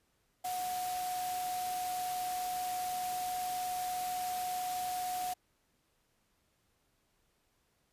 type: tone in noise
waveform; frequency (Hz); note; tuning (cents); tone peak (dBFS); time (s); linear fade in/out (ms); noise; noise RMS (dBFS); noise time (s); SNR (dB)
sine; 731; F#5; -21; -34; 0.44-5.34; 10; white; -43; 0.44-5.34; +6
effects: pink hiss -75 dBFS RMS until 7.92 s + resampled to 32000 Hz